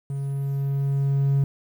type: tone with level ramp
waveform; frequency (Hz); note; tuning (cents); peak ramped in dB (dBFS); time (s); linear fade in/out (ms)
triangle; 138.59; C#3; 0; -24 to -14; 0.1-1.44; 2
effects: tanh soft clip ceiling -11 dBFS + 9-bit